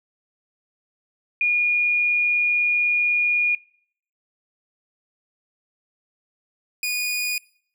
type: tone pair in turn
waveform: sine / sawtooth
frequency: 2436 / 2459 Hz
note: D#7 / D#7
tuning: -37 / -21 cents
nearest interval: unison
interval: 16 cents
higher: second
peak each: -17 / -19 dBFS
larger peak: first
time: 1.41-3.55 / 6.83-7.38 s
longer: first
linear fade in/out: 2 ms
effects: noise-tail reverb RT60 0.6 s tail -23 dB re dry